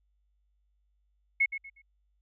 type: tone with echo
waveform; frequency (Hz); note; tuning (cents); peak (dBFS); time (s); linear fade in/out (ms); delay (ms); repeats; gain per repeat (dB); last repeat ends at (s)
sine; 2185; C#7; -26; -21; 1.4-1.46; 10; 120; 3; -11; 1.82
effects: added 50 Hz sine -69 dBFS peak until 2.21 s